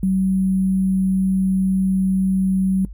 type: tone with sample-and-hold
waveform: sine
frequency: 189.6 Hz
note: F#3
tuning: 43 cents sharp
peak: -15 dBFS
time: 0.03-2.85 s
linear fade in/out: 2 ms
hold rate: 11025 Hz
effects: noise-tail reverb RT60 0.1 s tail -21 dB re dry + added 50 Hz sine -32 dBFS peak until 2.93 s